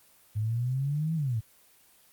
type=exponential two-way sweep; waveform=sine; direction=up then down; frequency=103.83 to 165.3 to 103.83 Hz; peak=-26 dBFS; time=0.35-1.41 s; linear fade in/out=20 ms; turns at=1.15 s; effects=white hiss -60 dBFS RMS until 2.12 s + Opus 24 kbps